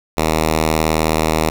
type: tone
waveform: 5% pulse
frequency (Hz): 79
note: D#2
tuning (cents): +27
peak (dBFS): -3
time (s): 0.17-1.5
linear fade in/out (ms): 5
effects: none